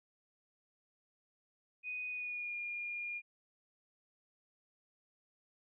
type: tone with pitch glide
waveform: sine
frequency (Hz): 2489 to 2418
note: D#7 to D7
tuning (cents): 0 to +50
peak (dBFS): -38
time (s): 1.83-3.22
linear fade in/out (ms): 50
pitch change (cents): -50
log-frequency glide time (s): 2.08-2.56
effects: none